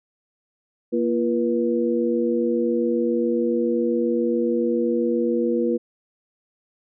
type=tone cluster; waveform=sine; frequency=235.9 / 343.2 / 482.3 Hz; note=A#3 / F4 / B4; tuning=+21 / -30 / -41 cents; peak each=-23 dBFS; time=0.92-5.78 s; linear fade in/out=20 ms; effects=none